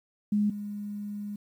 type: tone pair in turn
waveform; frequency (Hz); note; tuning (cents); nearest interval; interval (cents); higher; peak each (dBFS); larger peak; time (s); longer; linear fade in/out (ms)
sine; 207.7 / 206; G#3 / G#3; 0 / -14; unison; 14; first; -22 / -33; first; 0.32-0.5 / 0.5-1.36; second; 5
effects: 10-bit